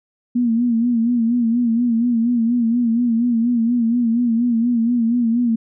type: tone with vibrato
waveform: sine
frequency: 235.2 Hz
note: A#3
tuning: 16 cents sharp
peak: -14 dBFS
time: 0.35-5.56 s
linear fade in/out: 10 ms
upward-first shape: sine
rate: 4.2 Hz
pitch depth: 75 cents each way
effects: none